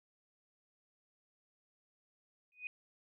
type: tone with exponential growth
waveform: sine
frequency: 2489 Hz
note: D#7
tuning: in tune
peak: -35 dBFS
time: 2.52-2.67 s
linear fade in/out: 1 ms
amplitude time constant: 32 ms
effects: none